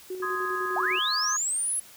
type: tone with tremolo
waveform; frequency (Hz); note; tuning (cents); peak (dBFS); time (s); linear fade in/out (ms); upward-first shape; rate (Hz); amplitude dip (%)
sine; 370; F#4; 0; -30; 0.1-0.99; 5; square; 9.9; 40
type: chord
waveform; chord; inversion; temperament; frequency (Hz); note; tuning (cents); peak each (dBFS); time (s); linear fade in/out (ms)
sine; Ab major; first; just; 1038.3 / 1245.9 / 1661.2; C6 / Eb6 / Ab6; -14 / +2 / 0; -35 / -30 / -32; 0.22-1.37; 10
type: linear sweep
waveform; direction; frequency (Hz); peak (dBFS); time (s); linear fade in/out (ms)
sine; up; 651 to 11010; -25; 0.76-1.8; 5
effects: white hiss -50 dBFS RMS until 1.96 s